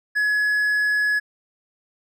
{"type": "tone", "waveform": "triangle", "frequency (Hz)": 1691, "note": "G#6", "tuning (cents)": 31, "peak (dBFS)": -16, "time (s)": [0.15, 1.2], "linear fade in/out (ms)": 20, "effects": []}